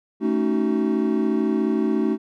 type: chord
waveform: triangle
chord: D# half-diminished seventh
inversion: second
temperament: equal with one note detuned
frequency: 220 / 277.2 / 311.1 / 375.8 Hz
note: A3 / C#4 / D#4 / F#4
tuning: 0 / 0 / 0 / +27 cents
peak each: -21 / -24 / -22 / -23 dBFS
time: 0.2-2.18 s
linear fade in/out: 50 ms
effects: none